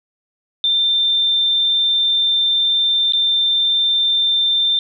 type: tone with dropouts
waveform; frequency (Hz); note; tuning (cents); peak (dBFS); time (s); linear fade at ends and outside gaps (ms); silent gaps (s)
sine; 3579; A7; +29; -13; 0.64-4.79; 1; 3.123-3.134
effects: none